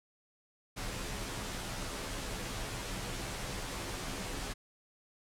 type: noise with comb filter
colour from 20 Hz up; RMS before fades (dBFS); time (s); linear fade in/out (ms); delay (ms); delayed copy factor
pink; -39; 0.76-4.54; 20; 13; -0.65
effects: low-pass 10000 Hz 12 dB/octave